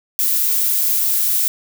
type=noise; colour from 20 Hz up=violet; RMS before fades=-17 dBFS; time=0.19-1.48 s; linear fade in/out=0 ms; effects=none